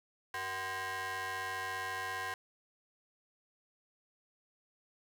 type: ring-modulated tone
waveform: 25% pulse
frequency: 282.8 Hz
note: C#4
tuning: 35 cents sharp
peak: -30 dBFS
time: 0.34-2.34 s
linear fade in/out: 2 ms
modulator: 1320 Hz
effects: none